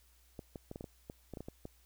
clicks, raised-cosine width 2 ms, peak -30 dBFS, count 12, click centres 0.392 / 0.558 / 0.714 / 0.759 / 0.809 / 0.842 / 1.099 / 1.337 / 1.372 / 1.406 / 1.485 / 1.654 s, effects added 60 Hz sine -65 dBFS peak until 1.85 s + white hiss -69 dBFS RMS until 1.85 s

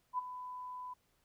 sine tone with ADSR envelope, 1000 Hz, B5, 21 cents sharp, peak -30 dBFS, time 0.13-0.94 s, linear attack 53 ms, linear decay 18 ms, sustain -12 dB, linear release 11 ms, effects pink hiss -75 dBFS RMS until 1.24 s

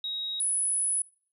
sine tone pair in turn, 3797 / 10137 Hz, A#7 / D#9, +31 / +31 cents, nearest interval octave + perfect fourth, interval 1700 cents, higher second, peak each -30 / -23 dBFS, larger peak second, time 0.04-0.4 / 0.4-1.02 s, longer second, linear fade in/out 2 ms, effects noise-tail reverb RT60 0.5 s tail -23 dB re dry + tanh soft clip ceiling -22 dBFS

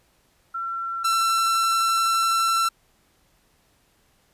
sine / 45% pulse tone pair in turn, 1355 / 1344.1 Hz, E6 / E6, +47 / +33 cents, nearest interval unison, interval 14 cents, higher first, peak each -26 / -19 dBFS, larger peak second, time 0.54-1.04 / 1.04-2.69 s, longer second, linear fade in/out 10 ms, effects pink hiss -63 dBFS RMS until 4.33 s + resampled to 32000 Hz

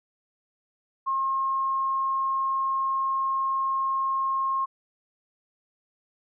sine tone, 1073 Hz, C6, 43 cents sharp, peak -23 dBFS, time 1.06-4.66 s, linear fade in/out 20 ms, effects none

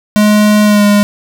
square tone with pitch glide, 210.2 to 205.5 Hz, G#3 to G#3, +21 to -18 cents, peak -6 dBFS, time 0.16-1.03 s, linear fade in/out 0 ms, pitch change -39 cents, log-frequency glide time 0.64-0.84 s, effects none

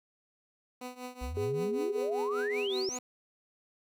15% pulse tone with tremolo, 250 Hz, B3, 21 cents sharp, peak -31 dBFS, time 0.81-2.99 s, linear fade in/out 5 ms, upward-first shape triangle, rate 5.2 Hz, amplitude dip 90%
sine exponential sweep, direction up, 58 to 7040 Hz, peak -35 dBFS, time 1.21-2.98 s, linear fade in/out 10 ms
sine tone with pitch glide, 413.8 to 381.7 Hz, G#4 to G4, -6 to -46 cents, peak -30 dBFS, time 1.37-2.89 s, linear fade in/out 0 ms, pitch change -140 cents, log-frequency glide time 2.6-2.75 s
effects none

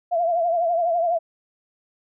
sine tone with vibrato, 682 Hz, F5, 41 cents flat, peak -18 dBFS, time 0.11-1.19 s, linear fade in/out 20 ms, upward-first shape triangle, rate 12 Hz, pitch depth 91 cents each way, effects none

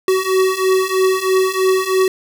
square beating tone pair, 375 / 378.1 Hz, F#4 / F#4, +23 / +38 cents, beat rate 3.1 Hz, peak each -18 / -16 dBFS, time 0.08-2.08 s, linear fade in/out 2 ms, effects none

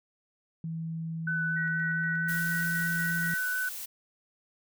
sine tone with pitch glide, 163.1 to 166.91 Hz, E3 to E3, -18 to +22 cents, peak -32 dBFS, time 0.64-3.34 s, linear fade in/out 2 ms, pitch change +40 cents, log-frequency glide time 1.71-2.53 s
sine tone with vibrato, 1498 Hz, F#6, 21 cents sharp, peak -28 dBFS, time 1.27-3.69 s, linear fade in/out 5 ms, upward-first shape sine, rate 4.4 Hz, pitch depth 10 cents each way
sine tone with tremolo, 1914 Hz, A#6, 45 cents sharp, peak -37 dBFS, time 1.56-3.38 s, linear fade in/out 10 ms, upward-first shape square, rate 4.2 Hz, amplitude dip 50%
blue noise, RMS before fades -39 dBFS, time 2.28-3.86 s, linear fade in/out 10 ms
effects none

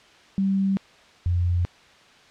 sine tone pair in turn, 194.2 / 87.82 Hz, G3 / F2, -16 / +10 cents, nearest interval octave + major second, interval 1374 cents, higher first, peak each -19 dBFS, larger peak neither, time 0.38-0.77 / 1.26-1.65 s, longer neither, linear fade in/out 0 ms, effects white hiss -52 dBFS RMS until 2.3 s + low-pass 4000 Hz 12 dB/octave

